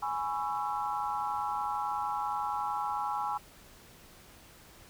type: chord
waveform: sine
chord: C# minor seventh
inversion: second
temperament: just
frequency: 831.5 / 997.9 / 1108.7 / 1330.5 Hz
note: G#5 / B5 / C#6 / E6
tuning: +2 / +18 / 0 / +16 cents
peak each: -33 / -37 / -38 / -38 dBFS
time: 0.02-3.38 s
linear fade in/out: 10 ms
effects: pink hiss -55 dBFS RMS until 4.89 s